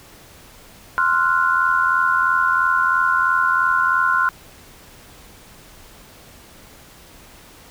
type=tone cluster; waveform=sine; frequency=1048 / 1383 / 1466 Hz; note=C6 / F6 / F#6; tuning=+2 / -17 / -16 cents; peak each=-19 dBFS; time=0.98-4.29 s; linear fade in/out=0 ms; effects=pink hiss -45 dBFS RMS until 7.7 s